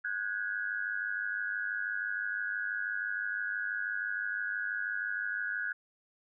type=tone cluster; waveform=sine; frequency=1462 / 1568 / 1661 Hz; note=F#6 / G6 / G#6; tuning=-21 / 0 / 0 cents; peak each=-35 / -38 / -37 dBFS; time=0.04-5.73 s; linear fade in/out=10 ms; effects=none

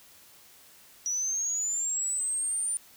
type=linear sweep; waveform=sine; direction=up; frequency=5800 to 9240 Hz; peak=-27 dBFS; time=1.06-2.77 s; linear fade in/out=0 ms; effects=white hiss -55 dBFS RMS until 2.96 s

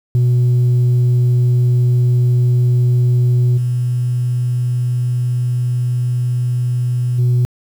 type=tone with level steps; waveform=sine; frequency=123 Hz; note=B2; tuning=7 cents flat; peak=-7 / -13 / -8 dBFS; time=0.15-7.45 s; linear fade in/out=0 ms; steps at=3.57 / 7.18 s; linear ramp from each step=10 ms; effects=tanh soft clip ceiling -9 dBFS + 7-bit

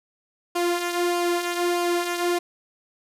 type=tone with flanger; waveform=sawtooth; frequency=349.4 Hz; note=F4; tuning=1 cent sharp; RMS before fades=-24 dBFS; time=0.55-2.39 s; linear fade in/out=10 ms; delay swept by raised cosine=0.51 to 3.11 ms; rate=1.6 Hz; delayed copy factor=-0.5; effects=resampled to 32000 Hz

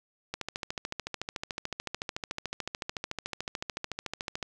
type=click train; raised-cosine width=0.2 ms; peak=-16 dBFS; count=57; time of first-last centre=0.34-4.428 s; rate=13.7 Hz; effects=none

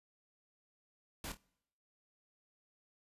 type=noise with echo; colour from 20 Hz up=pink; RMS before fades=-43 dBFS; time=1.24-1.32 s; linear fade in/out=2 ms; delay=26 ms; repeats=2; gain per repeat=-10 dB; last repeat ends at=1.372 s; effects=noise-tail reverb RT60 0.8 s tail -26 dB re dry + resampled to 32000 Hz

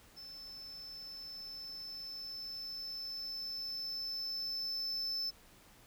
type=tone with level ramp; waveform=triangle; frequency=5274 Hz; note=E8; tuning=in tune; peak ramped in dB=-46 to -33 dBFS; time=0.16-5.31 s; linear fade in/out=20 ms; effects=pink hiss -61 dBFS RMS until 5.86 s

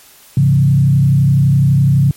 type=tone with frequency modulation; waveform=sine; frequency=137.6 Hz; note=C#3; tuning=12 cents flat; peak=-7 dBFS; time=0.37-2.11 s; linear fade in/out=2 ms; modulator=31.9 Hz; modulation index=0.81; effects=white hiss -43 dBFS RMS until 2.16 s + MP3 64 kbps

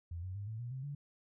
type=tone with pitch steps; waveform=sine; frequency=85.1 / 92.8 / 101.2 / 110.36 / 120.35 / 131.24 / 143.12 Hz; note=F2 / F#2 / G#2 / A2 / B2 / C3 / D3; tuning=-44 / +6 / -44 / +6 / -44 / +6 / -44 cents; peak=-39 dBFS; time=0.11-0.95 s; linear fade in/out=5 ms; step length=120 ms; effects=none

